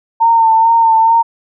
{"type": "tone with vibrato", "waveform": "sine", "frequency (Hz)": 907, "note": "A#5", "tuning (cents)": -48, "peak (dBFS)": -6, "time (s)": [0.2, 1.23], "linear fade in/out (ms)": 20, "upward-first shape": "sine", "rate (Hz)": 2.3, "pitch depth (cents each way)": 29, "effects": []}